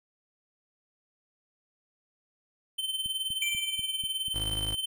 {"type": "tone with tremolo", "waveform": "square", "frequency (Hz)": 3086, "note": "G7", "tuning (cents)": -28, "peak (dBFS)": -28, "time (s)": [2.78, 4.86], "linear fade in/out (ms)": 10, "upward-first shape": "sine", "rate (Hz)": 19, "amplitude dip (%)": 65}
{"type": "click train", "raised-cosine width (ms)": 5, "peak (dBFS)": -34, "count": 7, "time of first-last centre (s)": [3.06, 4.527], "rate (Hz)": 4.09}
{"type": "tone with exponential decay", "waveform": "square", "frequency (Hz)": 2349, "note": "D7", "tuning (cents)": 0, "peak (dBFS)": -28, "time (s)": [3.42, 4.3], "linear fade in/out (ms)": 2, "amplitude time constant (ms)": 190}
{"type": "tone", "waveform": "25% pulse", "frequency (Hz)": 52.2, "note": "G#1", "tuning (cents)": 10, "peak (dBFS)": -30, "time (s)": [4.34, 4.75], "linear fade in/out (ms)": 10}
{"effects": []}